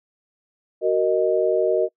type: chord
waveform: sine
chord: D# minor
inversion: first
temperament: equal with one note detuned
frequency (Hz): 374.5 / 466.2 / 622.3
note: F#4 / A#4 / D#5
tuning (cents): +21 / 0 / 0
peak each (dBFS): -21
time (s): 0.81-1.89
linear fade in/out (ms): 50
effects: noise-tail reverb RT60 0.1 s tail -25 dB re dry